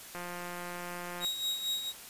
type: click train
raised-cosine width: 0.5 ms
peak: -26 dBFS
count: 194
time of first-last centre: 0.15-1.247 s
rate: 176 Hz
type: tone with tremolo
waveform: 40% pulse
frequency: 3800 Hz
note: A#7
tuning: 33 cents sharp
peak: -28 dBFS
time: 1.2-1.93 s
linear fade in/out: 50 ms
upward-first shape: sine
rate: 4.4 Hz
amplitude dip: 60%
effects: white hiss -48 dBFS RMS until 2.09 s + resampled to 32000 Hz